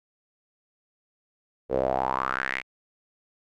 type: tone with band-pass filter sweep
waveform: sawtooth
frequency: 65.41 Hz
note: C2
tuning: in tune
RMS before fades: -27 dBFS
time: 1.69-2.63 s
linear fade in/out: 50 ms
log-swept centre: 460 to 2300 Hz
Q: 5.2
effects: none